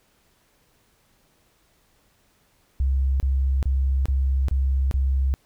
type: tone bursts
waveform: sine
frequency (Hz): 66.8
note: C2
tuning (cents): +36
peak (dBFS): -18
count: 6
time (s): 2.8-5.34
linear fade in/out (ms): 0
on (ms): 400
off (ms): 28
effects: pink hiss -63 dBFS RMS until 5.45 s